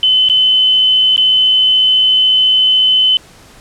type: tone with dropouts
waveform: sine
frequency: 3038 Hz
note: F#7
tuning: 45 cents sharp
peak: -7 dBFS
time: 0.03-3.17 s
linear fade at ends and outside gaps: 1 ms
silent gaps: 0.287-0.298 / 1.163-1.178 s
effects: pink hiss -41 dBFS RMS until 3.6 s + low-pass 10000 Hz 12 dB/octave